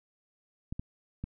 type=clicks; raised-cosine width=5 ms; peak=-23 dBFS; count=3; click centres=0.725 / 0.795 / 1.24 s; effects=none